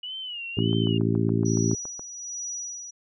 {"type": "tone with vibrato", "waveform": "sine", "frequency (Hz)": 2909, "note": "F#7", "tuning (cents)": -30, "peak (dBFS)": -32, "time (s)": [0.03, 0.98], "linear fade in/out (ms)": 5, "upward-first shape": "sine", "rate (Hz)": 1.7, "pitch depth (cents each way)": 110}
{"type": "harmonic tone", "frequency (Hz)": 55.9, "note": "A1", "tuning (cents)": 28, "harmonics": [2, 3, 4, 5, 6, 7], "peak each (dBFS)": [-25, -27, -28, -29, -30, -30], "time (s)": [0.57, 1.75], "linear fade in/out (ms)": 5}
{"type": "click train", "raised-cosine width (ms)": 1, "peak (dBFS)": -26, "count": 11, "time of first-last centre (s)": [0.59, 1.994], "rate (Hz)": 7.12}
{"type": "tone with tremolo", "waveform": "sine", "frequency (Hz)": 5840, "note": "F#8", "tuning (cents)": -24, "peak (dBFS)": -30, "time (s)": [1.45, 2.91], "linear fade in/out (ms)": 10, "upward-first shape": "sine", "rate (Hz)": 1.2, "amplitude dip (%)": 55}
{"effects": []}